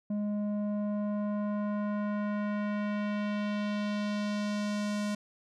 square tone with low-pass filter sweep, 207.5 Hz, G#3, 1 cent flat, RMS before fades -32 dBFS, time 0.1-5.15 s, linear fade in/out 5 ms, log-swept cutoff 450 to 8300 Hz, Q 1.1, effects none

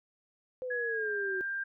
sine exponential sweep, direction down, 515 to 370 Hz, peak -34 dBFS, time 0.62-1.41 s, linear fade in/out 0 ms
sine tone with pitch glide, 1676 to 1590.2 Hz, G#6 to G6, +15 to +24 cents, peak -32 dBFS, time 0.7-1.64 s, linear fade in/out 10 ms, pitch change -91 cents, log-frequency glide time 0.88-1.09 s
effects none

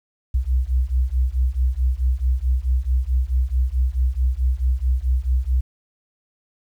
sine beating tone pair, 61.2 / 65.8 Hz, B1 / C2, -15 / +10 cents, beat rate 4.6 Hz, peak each -19 dBFS, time 0.34-5.61 s, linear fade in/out 10 ms, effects tanh soft clip ceiling -11 dBFS + 9-bit

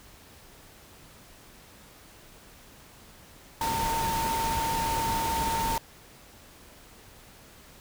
sine tone in noise, 908 Hz, A#5, 46 cents flat, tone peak -27 dBFS, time 3.61-5.78 s, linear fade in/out 2 ms, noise pink, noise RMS -32 dBFS, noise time 3.61-5.78 s, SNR +2 dB, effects pink hiss -52 dBFS RMS until 7.8 s

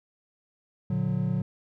triangle chord, Bb augmented, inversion none, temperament just, 116.54 / 145.68 / 182.1 Hz, Bb2 / D3 / F#3, 0 / -14 / -27 cents, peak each -28 / -27 / -26 dBFS, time 0.9-1.42 s, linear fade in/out 5 ms, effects none

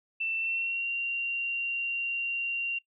sine tone with pitch glide, 2675 to 2763 Hz, E7 to F7, +25 to -19 cents, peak -28 dBFS, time 0.2-2.79 s, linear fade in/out 10 ms, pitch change +56 cents, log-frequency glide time 0.38-0.88 s, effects noise-tail reverb RT60 0.1 s tail -20 dB re dry

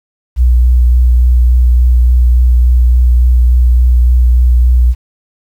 sine tone with vibrato, 61.1 Hz, B1, 18 cents flat, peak -4 dBFS, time 0.36-4.95 s, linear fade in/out 50 ms, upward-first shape sine, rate 3.5 Hz, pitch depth 19 cents each way, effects 7-bit

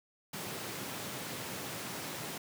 pink high-pass noise, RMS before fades -41 dBFS, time 0.33-2.38 s, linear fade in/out 5 ms, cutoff 120 Hz, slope 24 dB/octave, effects none

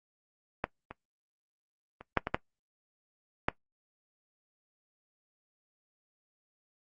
clicks, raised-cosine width 0.5 ms, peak -14 / -26 / -30 / -8 / -16 / -10 / -10 dBFS, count 7, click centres 0.641 / 0.91 / 2.01 / 2.173 / 2.271 / 2.345 / 3.485 s, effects noise-tail reverb RT60 0.1 s tail -19 dB re dry + Opus 32 kbps

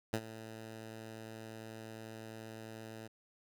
10% pulse tone with ADSR envelope, 111.4 Hz, A2, 22 cents sharp, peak -22 dBFS, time 0.13-3.08 s, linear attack 7 ms, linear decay 61 ms, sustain -16 dB, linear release 15 ms, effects none

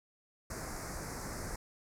pink band-stop noise, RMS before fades -41 dBFS, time 0.5-1.56 s, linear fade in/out 5 ms, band 2100 to 4800 Hz, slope 48 dB/octave, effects low-pass 11000 Hz 12 dB/octave

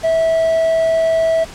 triangle tone with quantisation, 652 Hz, E5, 19 cents flat, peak -10 dBFS, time 0.03-1.45 s, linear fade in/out 20 ms, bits 6, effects pink hiss -35 dBFS RMS until 1.54 s + low-pass 8000 Hz 12 dB/octave

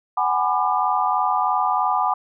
sine chord, G# half-diminished seventh, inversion third, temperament just, 747.5 / 830.6 / 996.7 / 1196.1 Hz, F#5 / G#5 / B5 / D6, +17 / 0 / +16 / +31 cents, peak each -23 dBFS, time 0.17-2.14 s, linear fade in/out 5 ms, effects none

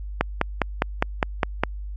click train, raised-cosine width 0.5 ms, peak -3 dBFS, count 8, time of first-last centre 0.21-1.636 s, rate 4.91 Hz, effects added 50 Hz sine -30 dBFS peak until 1.96 s + AAC 48 kbps

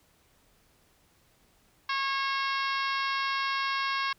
harmonic tone, 545 Hz, C#5, 29 cents flat, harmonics 2 / 3 / 4 / 5 / 6 / 7 / 8 / 9 / 10, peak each -30 / -34 / -36 / -38 / -40 / -41 / -42 / -43 / -44 dBFS, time 1.89-4.13 s, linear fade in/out 5 ms, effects pink hiss -65 dBFS RMS until 4.18 s

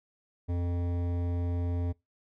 triangle tone with hard clipping, 87.31 Hz, F2, in tune, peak -30 dBFS, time 0.48-1.93 s, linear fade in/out 20 ms, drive 18 dB, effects noise-tail reverb RT60 0.2 s tail -22 dB re dry

